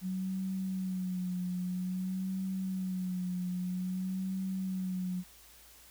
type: tone with vibrato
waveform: sine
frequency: 185 Hz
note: F#3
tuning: in tune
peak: -32 dBFS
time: 0.01-5.24 s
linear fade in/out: 50 ms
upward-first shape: sine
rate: 0.51 Hz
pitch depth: 44 cents each way
effects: added 57 Hz sine -64 dBFS peak until 5.9 s + white hiss -57 dBFS RMS until 5.9 s